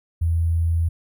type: tone with sample-and-hold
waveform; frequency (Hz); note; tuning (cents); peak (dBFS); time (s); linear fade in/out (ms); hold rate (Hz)
sine; 83.1; E2; +15; -17; 0.21-0.89; 10; 11025
effects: none